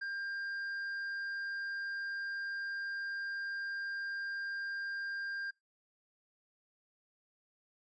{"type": "tone with hard clipping", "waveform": "sine", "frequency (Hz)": 1597, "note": "G6", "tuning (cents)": 32, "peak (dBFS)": -38, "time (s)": [0.01, 5.51], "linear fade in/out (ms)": 10, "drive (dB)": 4, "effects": ["noise-tail reverb RT60 0.2 s tail -23 dB re dry", "resampled to 22050 Hz"]}